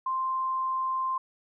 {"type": "tone", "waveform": "sine", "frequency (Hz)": 1046.5, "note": "C6", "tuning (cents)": 0, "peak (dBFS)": -26, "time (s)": [0.06, 1.18], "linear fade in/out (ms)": 5, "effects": []}